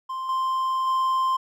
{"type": "tone with level steps", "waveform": "triangle", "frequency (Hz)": 1046.5, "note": "C6", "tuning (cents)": 0, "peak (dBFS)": [-26, -20, -18], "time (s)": [0.09, 1.37], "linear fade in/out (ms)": 10, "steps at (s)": [0.29, 0.87], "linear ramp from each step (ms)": 2, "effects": []}